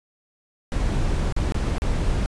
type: noise with dropouts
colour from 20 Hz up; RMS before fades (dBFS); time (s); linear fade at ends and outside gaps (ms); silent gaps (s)
brown; -22; 0.72-2.26; 0; 1.324-1.364 / 1.521-1.544 / 1.782-1.82
effects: resampled to 22050 Hz